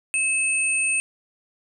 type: tone pair together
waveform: sine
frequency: 2597 / 8735 Hz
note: E7 / C#9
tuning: -26 / -27 cents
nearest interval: octave + major sixth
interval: 2099 cents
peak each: -21 / -24 dBFS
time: 0.14-1 s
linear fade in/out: 0 ms
effects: none